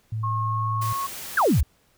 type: tone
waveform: sine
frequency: 110 Hz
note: A2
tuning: in tune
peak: -25 dBFS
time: 0.12-0.93 s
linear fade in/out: 5 ms
type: tone with pitch glide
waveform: sine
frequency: 1082 to 1096.5 Hz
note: C#6 to C#6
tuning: -42 to -19 cents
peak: -25 dBFS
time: 0.23-1.07 s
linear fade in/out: 10 ms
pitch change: +23 cents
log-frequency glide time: 0.43-0.7 s
type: noise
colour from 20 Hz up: white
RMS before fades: -36 dBFS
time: 0.81-1.61 s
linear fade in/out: 10 ms
type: exponential sweep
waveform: sine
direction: down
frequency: 1773 to 53.8 Hz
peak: -16 dBFS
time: 1.37-1.63 s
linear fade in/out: 5 ms
effects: pink hiss -63 dBFS RMS until 1.97 s